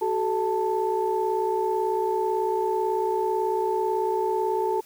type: tone cluster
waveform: sine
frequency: 375.8 / 433.9 / 884 Hz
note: F#4 / A4 / A5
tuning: +27 / -24 / +8 cents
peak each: -26 dBFS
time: 0.01-4.81 s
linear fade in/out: 10 ms
effects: tanh soft clip ceiling -12 dBFS + white hiss -53 dBFS RMS until 4.85 s